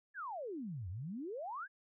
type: exponential two-way sweep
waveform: sine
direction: down then up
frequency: 1760 to 83.3 to 1703 Hz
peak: -40 dBFS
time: 0.14-1.68 s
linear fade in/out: 50 ms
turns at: 0.89 s
effects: none